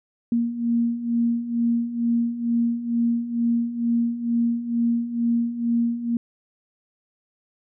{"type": "beating tone pair", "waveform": "sine", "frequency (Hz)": [233.1, 235.3], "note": ["A#3", "A#3"], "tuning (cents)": [0, 16], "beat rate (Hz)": 2.2, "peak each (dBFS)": [-26, -21], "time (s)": [0.32, 6.17], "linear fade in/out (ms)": 2, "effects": []}